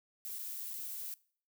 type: noise with dropouts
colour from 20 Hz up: violet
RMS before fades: -42 dBFS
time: 0.25-1.14 s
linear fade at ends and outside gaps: 0 ms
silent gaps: 0.387-0.392 / 0.734-0.739 s
effects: noise-tail reverb RT60 0.5 s tail -22 dB re dry